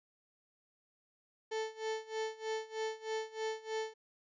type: tone with tremolo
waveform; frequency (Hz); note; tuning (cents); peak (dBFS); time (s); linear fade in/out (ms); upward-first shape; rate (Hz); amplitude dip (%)
35% pulse; 440; A4; 0; -32; 1.51-3.94; 10; sine; 3.2; 90
effects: resampled to 16000 Hz